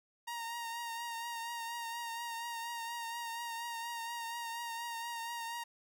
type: tone with vibrato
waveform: sawtooth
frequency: 932.3 Hz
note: A#5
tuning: in tune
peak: -35 dBFS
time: 0.27-5.64 s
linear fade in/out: 10 ms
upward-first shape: triangle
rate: 4.2 Hz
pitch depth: 35 cents each way
effects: none